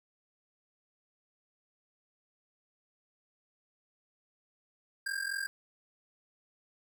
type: ring-modulated tone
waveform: square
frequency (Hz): 1600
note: G6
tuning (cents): +35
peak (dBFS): -31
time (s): 5.06-5.47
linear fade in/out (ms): 0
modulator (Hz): 22.1
effects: none